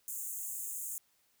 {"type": "high-pass noise", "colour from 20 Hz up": "pink", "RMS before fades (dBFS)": -40, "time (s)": [0.08, 0.98], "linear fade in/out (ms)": 0, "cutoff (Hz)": 6600, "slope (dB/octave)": 96, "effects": ["white hiss -72 dBFS RMS until 1.4 s"]}